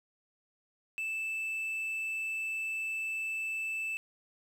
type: tone with quantisation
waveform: triangle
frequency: 2637 Hz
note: E7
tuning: in tune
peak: -31 dBFS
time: 0.98-3.97 s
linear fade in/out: 0 ms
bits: 10
effects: none